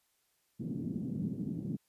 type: band-pass noise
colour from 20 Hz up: pink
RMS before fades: -37 dBFS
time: 0.59-1.77 s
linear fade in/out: 20 ms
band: 150 to 260 Hz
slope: 24 dB/octave
effects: white hiss -75 dBFS RMS until 1.88 s + resampled to 32000 Hz